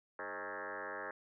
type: tone with frequency modulation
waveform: sine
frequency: 1100 Hz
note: C#6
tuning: 14 cents flat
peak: -40 dBFS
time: 0.19-1.11 s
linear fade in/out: 2 ms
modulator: 95.8 Hz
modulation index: 7.4
effects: none